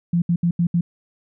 sine tone bursts at uneven times, 171.9 Hz, F3, 27 cents flat, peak -15 dBFS, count 5, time 0.13-0.22 / 0.29-0.36 / 0.43-0.51 / 0.59-0.67 / 0.74-0.81 s, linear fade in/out 5 ms, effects none

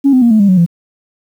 sine tone with pitch steps, 277.2 / 255.7 / 235.8 / 217.5 / 200.6 / 185.01 / 170.64 Hz, C#4 / C4 / A#3 / A3 / G3 / F#3 / F3, 0 / -40 / +20 / -20 / +40 / 0 / -40 cents, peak -4 dBFS, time 0.04-0.663 s, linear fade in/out 20 ms, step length 89 ms, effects tanh soft clip ceiling -1 dBFS + 7-bit

